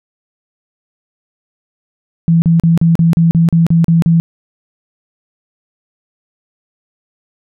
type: tone bursts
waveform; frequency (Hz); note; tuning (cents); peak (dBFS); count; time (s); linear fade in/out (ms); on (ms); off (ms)
sine; 166.3; E3; +16; -6; 11; 2.28-4.2; 0; 140; 38
effects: none